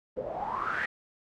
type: noise with low-pass filter sweep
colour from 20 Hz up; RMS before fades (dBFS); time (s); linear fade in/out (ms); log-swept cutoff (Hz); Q
white; -33; 0.16-0.86; 10; 480 to 1900; 9.9
effects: none